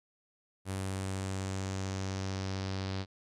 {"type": "tone with low-pass filter sweep", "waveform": "sawtooth", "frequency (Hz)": 95.7, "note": "G2", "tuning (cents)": -41, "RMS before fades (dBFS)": -36, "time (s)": [0.65, 3.06], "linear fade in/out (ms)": 50, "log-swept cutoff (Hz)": [10000, 4500], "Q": 2.7, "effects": []}